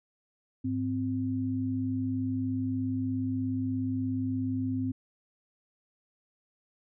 sine tone pair together, 103.3 / 259.9 Hz, G#2 / C4, -9 / -11 cents, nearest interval octave + major third, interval 1598 cents, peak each -33 / -29 dBFS, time 0.64-4.92 s, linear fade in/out 10 ms, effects none

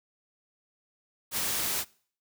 white noise, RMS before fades -30 dBFS, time 1.31-1.85 s, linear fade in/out 50 ms, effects noise-tail reverb RT60 0.5 s tail -23 dB re dry

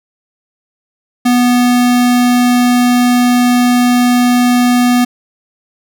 square tone, 245.5 Hz, B3, 10 cents flat, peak -8 dBFS, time 1.25-5.05 s, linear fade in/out 10 ms, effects none

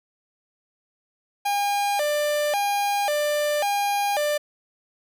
45% pulse tone with vibrato, 693 Hz, F5, 14 cents flat, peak -21 dBFS, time 1.45-4.38 s, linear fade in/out 10 ms, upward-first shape square, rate 0.92 Hz, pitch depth 270 cents each way, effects none

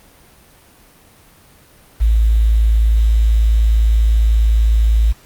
sine tone with quantisation, 55 Hz, A1, in tune, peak -9 dBFS, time 2-5.13 s, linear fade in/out 20 ms, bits 6, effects pink hiss -47 dBFS RMS until 5.25 s + Opus 32 kbps

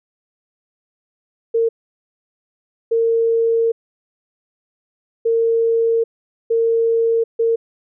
sine tone bursts at uneven times, 457.7 Hz, A#4, 32 cents flat, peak -13 dBFS, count 5, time 1.54-1.69 / 2.91-3.72 / 5.25-6.04 / 6.5-7.24 / 7.39-7.56 s, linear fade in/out 10 ms, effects none

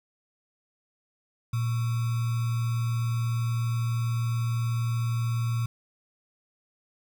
sine tone with sample-and-hold, 116.54 Hz, A#2, in tune, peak -24 dBFS, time 1.53-5.66 s, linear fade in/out 5 ms, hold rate 1225 Hz, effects none

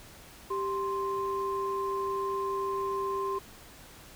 sine tone pair together, 392 / 1046.5 Hz, G4 / C6, 0 / 0 cents, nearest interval octave + perfect fourth, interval 1700 cents, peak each -31 / -31 dBFS, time 0.5-3.39 s, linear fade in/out 10 ms, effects tanh soft clip ceiling -21 dBFS + pink hiss -51 dBFS RMS until 4.15 s

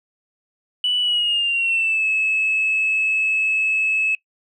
sine tone with pitch glide, 2963 to 2594 Hz, F#7 to E7, +2 to -28 cents, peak -16 dBFS, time 0.84-4.15 s, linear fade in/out 2 ms, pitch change -230 cents, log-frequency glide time 1-2.06 s, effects noise-tail reverb RT60 0.1 s tail -21 dB re dry + tanh soft clip ceiling -12 dBFS

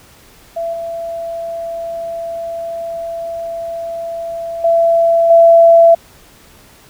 sine tone with level steps, 670 Hz, E5, 28 cents sharp, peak -17 / -20 / -8 / -3 dBFS, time 0.56-5.95 s, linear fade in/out 10 ms, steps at 0.73 / 4.64 / 5.3 s, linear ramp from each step 5 ms, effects pink hiss -44 dBFS RMS until 6.89 s

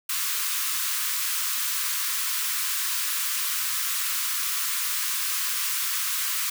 white high-pass noise, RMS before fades -27 dBFS, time 0.09-6.5 s, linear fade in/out 5 ms, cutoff 1000 Hz, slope 96 dB/octave, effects none

